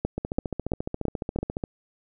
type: two click trains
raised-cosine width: 2 ms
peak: -15 / -11 dBFS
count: 22 / 5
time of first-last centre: 0.18-1.638 / 0.05-1.388 s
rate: 14.4 / 2.99 Hz
effects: none